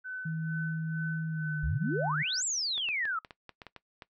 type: tone with tremolo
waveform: sine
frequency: 1511 Hz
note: F#6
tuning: 36 cents sharp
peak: -35 dBFS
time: 0.04-2.42 s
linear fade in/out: 20 ms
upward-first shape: sine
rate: 2.2 Hz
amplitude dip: 75%
type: tone with pitch glide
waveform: sine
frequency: 160 to 151.28 Hz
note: D#3 to D#3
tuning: +49 to -48 cents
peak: -31 dBFS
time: 0.25-2.23 s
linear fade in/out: 10 ms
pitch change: -97 cents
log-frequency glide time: 1.29-1.6 s
type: exponential two-way sweep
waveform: sine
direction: up then down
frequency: 55 to 7902 to 1261 Hz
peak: -29 dBFS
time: 1.63-3.19 s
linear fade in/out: 5 ms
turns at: 2.44 s
type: clicks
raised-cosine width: 0.3 ms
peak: -28 dBFS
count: 10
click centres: 2.779 / 2.888 / 3.054 / 3.248 / 3.308 / 3.493 / 3.618 / 3.667 / 3.763 / 4.022 s
effects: noise-tail reverb RT60 0.1 s tail -18 dB re dry